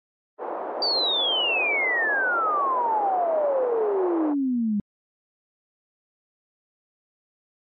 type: band-pass noise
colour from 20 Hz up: white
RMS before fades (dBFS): -31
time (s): 0.38-4.35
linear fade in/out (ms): 50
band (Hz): 380 to 870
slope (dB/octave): 24
type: exponential sweep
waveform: sine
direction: down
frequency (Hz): 4699 to 200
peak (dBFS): -21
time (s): 0.82-4.8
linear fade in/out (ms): 2
effects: AAC 64 kbps